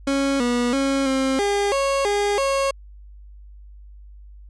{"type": "tone with pitch steps", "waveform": "30% pulse", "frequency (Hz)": [275.6, 242.5, 273.3, 266, 404.5, 550, 408.5, 547], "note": ["C#4", "B3", "C#4", "C4", "G#4", "C#5", "G#4", "C#5"], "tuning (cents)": [-10, -31, -24, 29, -46, -14, -29, -23], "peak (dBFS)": -16, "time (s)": [0.07, 2.71], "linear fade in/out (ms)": 5, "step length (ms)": 330, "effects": ["added 50 Hz sine -40 dBFS peak until 4.49 s", "resampled to 22050 Hz"]}